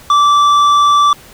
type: tone with tanh clipping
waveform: triangle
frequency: 1164 Hz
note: D6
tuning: 16 cents flat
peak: -8 dBFS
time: 0.1-1.13 s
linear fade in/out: 2 ms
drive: 13 dB
effects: pink hiss -39 dBFS RMS until 1.33 s